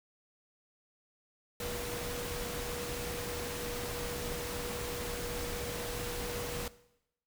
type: tone in noise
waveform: sine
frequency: 482.4 Hz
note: B4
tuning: 41 cents flat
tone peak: -40 dBFS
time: 1.6-6.68 s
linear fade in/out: 2 ms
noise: pink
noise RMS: -39 dBFS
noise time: 1.6-6.68 s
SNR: -4 dB
effects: noise-tail reverb RT60 0.8 s tail -18 dB re dry